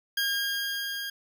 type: tone with level ramp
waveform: 20% pulse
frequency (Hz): 1619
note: G#6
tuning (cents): -45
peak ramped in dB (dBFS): -20 to -28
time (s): 0.17-1.1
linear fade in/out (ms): 5
effects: none